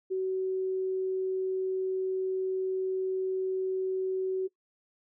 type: tone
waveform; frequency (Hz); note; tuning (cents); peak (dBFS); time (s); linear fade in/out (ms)
sine; 376.7; F#4; +31; -27; 0.1-4.48; 20
effects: noise-tail reverb RT60 0.1 s tail -19 dB re dry